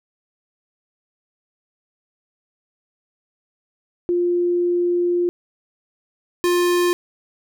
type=tone pair in turn; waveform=sine / square; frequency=350.9 / 352.6 Hz; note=F4 / F4; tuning=+8 / +17 cents; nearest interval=unison; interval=9 cents; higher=second; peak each=-16 dBFS; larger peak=neither; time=4.09-5.29 / 6.44-6.93 s; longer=first; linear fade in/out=0 ms; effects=none